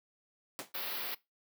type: noise with exponential decay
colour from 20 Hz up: pink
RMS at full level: -36 dBFS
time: 0.59-0.72 s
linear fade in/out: 0 ms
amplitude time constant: 28 ms
type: band-stop noise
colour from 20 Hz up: white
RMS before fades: -38 dBFS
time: 0.74-1.15 s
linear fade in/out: 10 ms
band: 4900 to 12000 Hz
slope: 48 dB/octave
effects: noise-tail reverb RT60 0.2 s tail -20 dB re dry + high-pass 300 Hz 12 dB/octave